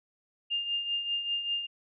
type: tone with tremolo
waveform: sine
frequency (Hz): 2810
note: F7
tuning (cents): +10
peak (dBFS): -26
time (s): 0.5-1.67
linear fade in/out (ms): 20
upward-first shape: triangle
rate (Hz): 5.1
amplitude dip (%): 65
effects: none